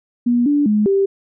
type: tone with pitch steps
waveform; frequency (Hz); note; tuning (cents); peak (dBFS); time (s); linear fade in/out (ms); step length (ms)
sine; 241 / 290.5 / 210.8 / 392.4; B3 / D4 / G#3 / G4; -42 / -19 / +26 / +2; -12; 0.26-1.06; 10; 200
effects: none